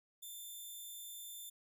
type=tone; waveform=5% pulse; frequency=3550 Hz; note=A7; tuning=15 cents sharp; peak=-39 dBFS; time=0.22-1.5 s; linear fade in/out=10 ms; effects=none